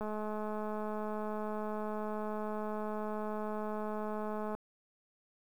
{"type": "click train", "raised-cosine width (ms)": 1, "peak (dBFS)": -26, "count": 968, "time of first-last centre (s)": [0.01, 4.55], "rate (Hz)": 213, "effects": ["10-bit"]}